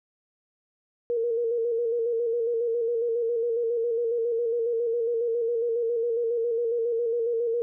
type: tone with vibrato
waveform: sine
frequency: 466.2 Hz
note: A#4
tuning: in tune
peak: -23 dBFS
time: 1.1-7.62 s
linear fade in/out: 0 ms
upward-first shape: square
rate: 7.3 Hz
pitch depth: 41 cents each way
effects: none